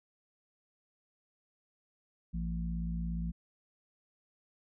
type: harmonic tone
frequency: 57.1 Hz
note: A#1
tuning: 35 cents flat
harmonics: 1 / 3 / 4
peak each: -35 / -36 / -46 dBFS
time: 2.33-3.32 s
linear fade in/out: 20 ms
effects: none